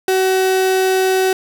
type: tone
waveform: 35% pulse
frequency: 377.1 Hz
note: F#4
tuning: 33 cents sharp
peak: -11 dBFS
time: 0.08-1.33 s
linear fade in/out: 2 ms
effects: none